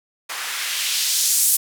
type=noise with band-pass filter sweep; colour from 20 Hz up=blue; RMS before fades=-21 dBFS; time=0.29-1.57 s; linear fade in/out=10 ms; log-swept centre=1100 to 10000 Hz; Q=1.1; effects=none